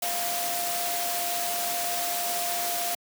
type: tone in noise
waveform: sine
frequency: 698.5 Hz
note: F5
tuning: in tune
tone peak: -31 dBFS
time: 0.02-2.95 s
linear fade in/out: 5 ms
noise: white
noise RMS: -30 dBFS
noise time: 0.02-2.95 s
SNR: -4 dB
effects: high-pass 200 Hz 12 dB/octave